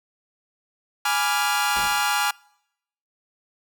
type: chord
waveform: sawtooth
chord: G# diminished seventh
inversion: none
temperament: equal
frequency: 830.6 / 987.8 / 1174.7 / 1396.9 Hz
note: G#5 / B5 / D6 / F6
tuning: 0 / 0 / 0 / 0 cents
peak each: -20 / -26 / -25 / -21 dBFS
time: 1.05-2.31 s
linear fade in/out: 5 ms
type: noise with exponential decay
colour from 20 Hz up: pink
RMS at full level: -32 dBFS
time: 1.76-2.22 s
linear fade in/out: 1 ms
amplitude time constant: 100 ms
effects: noise-tail reverb RT60 0.8 s tail -26 dB re dry